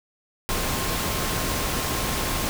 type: tone in noise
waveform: sine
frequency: 1064 Hz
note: C6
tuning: 29 cents sharp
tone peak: -36 dBFS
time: 0.49-2.49 s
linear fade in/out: 0 ms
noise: pink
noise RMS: -26 dBFS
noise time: 0.49-2.49 s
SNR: -13 dB
effects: none